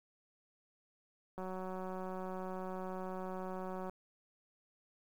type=click train; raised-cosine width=1 ms; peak=-30 dBFS; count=469; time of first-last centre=1.38-3.896 s; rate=186 Hz; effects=10-bit